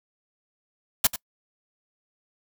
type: noise with echo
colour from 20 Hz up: white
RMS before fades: -18 dBFS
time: 1.04-1.07 s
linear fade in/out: 5 ms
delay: 91 ms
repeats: 1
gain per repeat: -13 dB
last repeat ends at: 1.161 s
effects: noise-tail reverb RT60 0.1 s tail -25 dB re dry